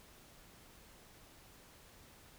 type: silence
effects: pink hiss -60 dBFS RMS until 2.38 s